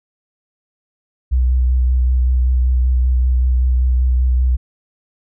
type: tone with vibrato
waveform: sine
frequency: 62.8 Hz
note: B1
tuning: 30 cents sharp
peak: -11 dBFS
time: 1.31-4.57 s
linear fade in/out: 20 ms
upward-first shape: sine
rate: 5.2 Hz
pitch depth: 21 cents each way
effects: none